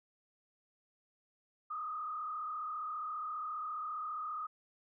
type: tone with frequency modulation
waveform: sine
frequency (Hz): 1236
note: D#6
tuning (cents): -12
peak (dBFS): -37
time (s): 1.7-4.47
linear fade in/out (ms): 10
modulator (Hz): 34.8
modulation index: 1.2
effects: none